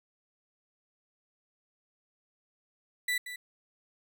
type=tone with echo; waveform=35% pulse; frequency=1975.5 Hz; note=B6; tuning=in tune; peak=-26 dBFS; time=3.08-3.18 s; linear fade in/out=5 ms; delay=180 ms; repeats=1; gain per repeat=-11 dB; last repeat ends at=3.36 s; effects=none